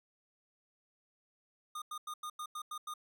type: tone bursts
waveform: square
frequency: 1223 Hz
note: D#6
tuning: 30 cents flat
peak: -40 dBFS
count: 8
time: 1.75-2.939 s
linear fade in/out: 5 ms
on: 69 ms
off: 91 ms
effects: none